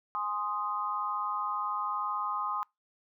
sine chord, Ab major, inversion none, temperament equal, 830.6 / 1046.5 / 1244.5 Hz, Ab5 / C6 / Eb6, 0 / 0 / 0 cents, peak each -38 / -34 / -33 dBFS, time 0.15-2.63 s, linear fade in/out 0 ms, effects noise-tail reverb RT60 0.2 s tail -26 dB re dry

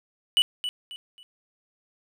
triangle tone with echo, 2960 Hz, F#7, in tune, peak -15 dBFS, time 0.37-0.42 s, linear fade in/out 0 ms, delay 270 ms, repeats 3, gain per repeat -10 dB, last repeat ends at 1.23 s, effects none

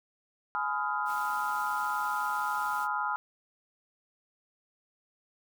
sine chord, F half-diminished seventh, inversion first, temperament just, 838.1 / 1005.8 / 1257.2 / 1396.9 Hz, Ab5 / Cb6 / Eb6 / F6, +16 / +31 / +18 / 0 cents, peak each -34 dBFS, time 0.55-3.16 s, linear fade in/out 0 ms
white noise, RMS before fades -48 dBFS, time 1.05-2.88 s, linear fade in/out 50 ms
effects none

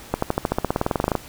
accelerating click train, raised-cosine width 1 ms, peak -5 dBFS, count 19, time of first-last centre 0.14-1.153 s, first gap 84 ms, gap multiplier 0.95, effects pink hiss -42 dBFS RMS until 1.28 s

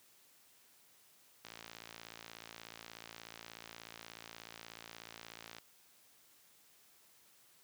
click train, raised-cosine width 0.2 ms, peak -30 dBFS, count 235, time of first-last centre 1.45-5.584 s, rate 56.6 Hz, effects white hiss -66 dBFS RMS until 7.63 s + high-pass 80 Hz 12 dB/octave

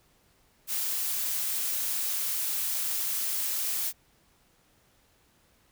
blue noise, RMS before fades -30 dBFS, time 0.67-3.93 s, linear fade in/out 50 ms, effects pink hiss -65 dBFS RMS until 5.71 s

